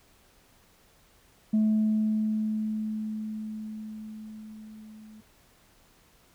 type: tone with level ramp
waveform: sine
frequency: 216.1 Hz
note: A3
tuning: 31 cents flat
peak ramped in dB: -18 to -46 dBFS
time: 1.53-5.21 s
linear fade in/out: 10 ms
effects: tanh soft clip ceiling -18 dBFS + pink hiss -61 dBFS RMS until 6.34 s